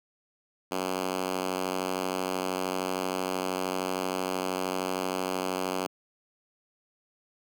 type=tone with high-pass filter; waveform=5% pulse; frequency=93 Hz; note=F#2; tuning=9 cents sharp; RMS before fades=-31 dBFS; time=0.71-5.87 s; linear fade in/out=10 ms; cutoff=240 Hz; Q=1.1; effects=none